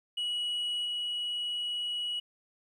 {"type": "tone with level steps", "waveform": "sine", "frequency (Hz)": 2921, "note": "F#7", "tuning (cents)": -23, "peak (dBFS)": [-27, -29], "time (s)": [0.17, 2.2], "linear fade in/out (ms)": 10, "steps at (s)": 0.85, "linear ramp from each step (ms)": 2, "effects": ["tanh soft clip ceiling -29 dBFS", "11-bit"]}